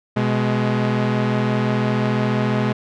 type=tone pair together; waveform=sawtooth; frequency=125.2 / 210.6 Hz; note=B2 / G#3; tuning=+24 / +24 cents; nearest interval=major sixth; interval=900 cents; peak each=-16 dBFS; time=0.16-2.73 s; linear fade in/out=10 ms; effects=low-pass 3000 Hz 12 dB/octave